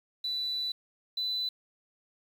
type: tone pair in turn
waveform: sine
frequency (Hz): 3973 / 3998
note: B7 / B7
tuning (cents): +10 / +20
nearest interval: unison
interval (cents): 10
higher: second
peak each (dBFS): -29 / -28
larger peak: second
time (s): 0.24-0.72 / 1.17-1.49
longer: first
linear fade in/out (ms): 5
effects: tanh soft clip ceiling -25 dBFS + 9-bit